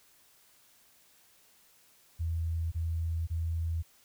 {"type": "tone bursts", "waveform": "sine", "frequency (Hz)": 82.41, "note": "E2", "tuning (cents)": 0, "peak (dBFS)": -29, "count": 3, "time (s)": [2.19, 3.828], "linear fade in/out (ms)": 20, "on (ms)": 530, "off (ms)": 24, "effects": ["white hiss -63 dBFS RMS until 4.04 s"]}